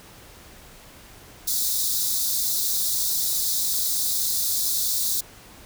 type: high-pass noise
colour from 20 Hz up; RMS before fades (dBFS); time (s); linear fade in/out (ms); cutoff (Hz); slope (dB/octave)
white; -24; 1.47-5.21; 10; 3600; 96
effects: pink hiss -47 dBFS RMS until 5.65 s